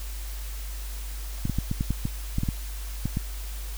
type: clicks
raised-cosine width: 5 ms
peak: -13 dBFS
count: 12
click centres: 1.454 / 1.497 / 1.586 / 1.714 / 1.809 / 1.906 / 2.054 / 2.384 / 2.434 / 2.488 / 3.056 / 3.171 s
effects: added 50 Hz sine -32 dBFS peak until 3.77 s + white hiss -43 dBFS RMS until 3.77 s